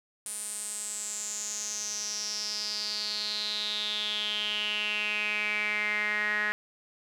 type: tone with band-pass filter sweep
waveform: sawtooth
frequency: 210 Hz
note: G#3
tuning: 19 cents sharp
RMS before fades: -32 dBFS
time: 0.26-6.52 s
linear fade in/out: 0 ms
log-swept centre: 9400 to 1800 Hz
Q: 7.6
effects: none